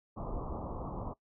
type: low-pass noise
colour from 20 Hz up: pink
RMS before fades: -39 dBFS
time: 0.16-1.14 s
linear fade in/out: 20 ms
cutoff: 1200 Hz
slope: 96 dB/octave
effects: noise-tail reverb RT60 0.1 s tail -19 dB re dry